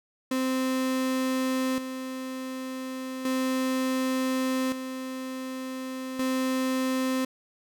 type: tone with tremolo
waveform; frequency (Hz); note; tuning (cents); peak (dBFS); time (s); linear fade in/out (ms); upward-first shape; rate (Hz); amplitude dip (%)
35% pulse; 260; C4; -11; -23; 0.31-7.25; 5; square; 0.34; 60
effects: none